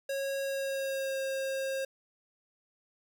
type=tone with pitch glide; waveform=square; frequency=548 to 536.4 Hz; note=C#5 to C5; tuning=-20 to +43 cents; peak=-32 dBFS; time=0.09-1.85 s; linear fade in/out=5 ms; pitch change=-37 cents; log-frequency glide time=0.42-1.19 s; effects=none